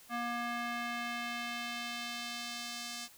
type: tone with band-pass filter sweep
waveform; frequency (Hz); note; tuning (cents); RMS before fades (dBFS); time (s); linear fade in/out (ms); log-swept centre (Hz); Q
square; 238; A#3; +36; -39; 0.09-3.09; 50; 1300 to 5700; 1
effects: white hiss -58 dBFS RMS until 3.17 s